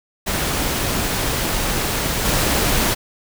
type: noise with level steps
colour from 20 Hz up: pink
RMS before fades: -21 / -18 dBFS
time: 0.26-2.95 s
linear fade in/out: 20 ms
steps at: 2.25 s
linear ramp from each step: 2 ms
effects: none